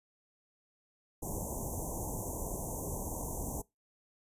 pink band-stop noise, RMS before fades -38 dBFS, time 1.22-3.62 s, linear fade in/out 10 ms, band 1000 to 6100 Hz, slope 96 dB/octave, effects noise-tail reverb RT60 0.2 s tail -23 dB re dry + resampled to 32000 Hz

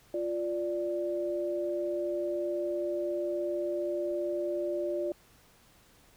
sine tone pair together, 349.2 / 588 Hz, F4 / D5, 0 / +2 cents, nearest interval major sixth, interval 902 cents, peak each -32 / -32 dBFS, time 0.14-5.12 s, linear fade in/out 2 ms, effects pink hiss -61 dBFS RMS until 6.16 s

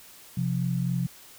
sine tone pair together, 131 / 174.86 Hz, C3 / F3, +2 / +2 cents, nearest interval perfect fourth, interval 500 cents, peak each -27 dBFS, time 0.37-1.07 s, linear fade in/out 5 ms, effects white hiss -50 dBFS RMS until 1.38 s

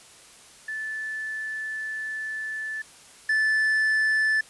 sine / triangle tone pair in turn, 1749 / 1749 Hz, A6 / A6, -11 / -11 cents, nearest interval unison, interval 0 cents, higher neither, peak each -29 / -18 dBFS, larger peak second, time 0.68-2.82 / 3.29-4.41 s, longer first, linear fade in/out 5 ms, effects white hiss -50 dBFS RMS until 4.49 s + resampled to 24000 Hz

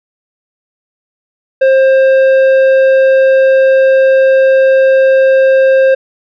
sine tone with tanh clipping, 531 Hz, C5, 25 cents sharp, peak -6 dBFS, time 1.61-5.95 s, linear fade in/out 10 ms, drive 9 dB, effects none

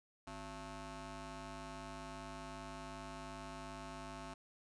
15% pulse ring-modulated tone, 207.7 Hz, G#3, in tune, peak -37 dBFS, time 0.27-4.34 s, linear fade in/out 5 ms, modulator 468 Hz, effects resampled to 22050 Hz

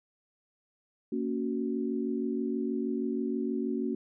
sine chord, F# major, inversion first, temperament just, 231.2 / 277.5 / 370 Hz, A#3 / C#4 / F#4, -14 / +2 / 0 cents, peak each -32 / -33 / -34 dBFS, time 1.12-3.95 s, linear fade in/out 5 ms, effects none

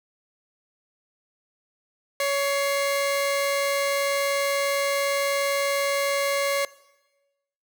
sawtooth tone pair together, 559.9 / 2109 Hz, C#5 / C7, +17 / +13 cents, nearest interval octave + major seventh, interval 2296 cents, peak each -19 / -27 dBFS, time 2.2-6.65 s, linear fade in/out 2 ms, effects noise-tail reverb RT60 1.0 s tail -19 dB re dry

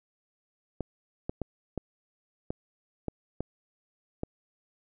clicks, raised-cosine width 2 ms, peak -18 dBFS, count 8, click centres 0.807 / 1.295 / 1.417 / 1.777 / 2.505 / 3.083 / 3.406 / 4.234 s, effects none

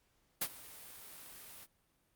white noise with ADSR envelope, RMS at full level -32 dBFS, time 0.41-1.67 s, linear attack 10 ms, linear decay 55 ms, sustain -20 dB, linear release 40 ms, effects pink hiss -75 dBFS RMS until 2.15 s + Opus 48 kbps

